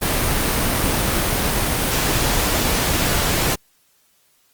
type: noise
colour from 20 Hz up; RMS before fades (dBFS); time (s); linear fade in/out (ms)
pink; -19; 0.01-3.56; 20
effects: white hiss -60 dBFS RMS until 4.53 s + Opus 32 kbps